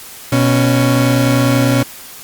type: tone pair together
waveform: 30% pulse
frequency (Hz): 123.47 / 277.3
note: B2 / C#4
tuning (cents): 0 / +1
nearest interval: octave + major second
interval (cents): 1401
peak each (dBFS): -10 / -11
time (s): 0.32-1.83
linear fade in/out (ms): 5
effects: white hiss -34 dBFS RMS until 2.23 s + Opus 48 kbps